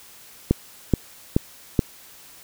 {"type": "click train", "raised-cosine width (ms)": 3, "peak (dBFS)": -3, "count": 4, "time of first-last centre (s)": [0.51, 1.792], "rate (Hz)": 2.34, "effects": ["white hiss -47 dBFS RMS until 2.43 s"]}